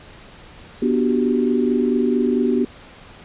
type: chord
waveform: sine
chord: G major seventh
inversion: first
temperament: just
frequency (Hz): 245 / 294 / 367.5 / 392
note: B3 / D4 / F#4 / G4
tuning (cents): -14 / +2 / -12 / 0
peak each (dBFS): -18 / -24 / -23 / -22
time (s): 0.82-2.65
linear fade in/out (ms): 5
effects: pink hiss -43 dBFS RMS until 3.24 s + resampled to 8000 Hz